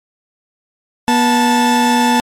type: tone pair together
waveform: 40% pulse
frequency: 242 / 878 Hz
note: B3 / A5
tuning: -35 / -4 cents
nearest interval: octave + minor seventh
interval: 2231 cents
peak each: -12 dBFS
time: 1.08-2.2 s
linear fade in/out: 0 ms
effects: low-pass 11000 Hz 12 dB/octave + MP3 64 kbps